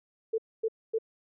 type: tone bursts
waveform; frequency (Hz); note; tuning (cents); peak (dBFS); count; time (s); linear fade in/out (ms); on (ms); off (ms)
sine; 445.9; A4; +23; -25; 3; 0.33-0.986; 10; 52; 250
effects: none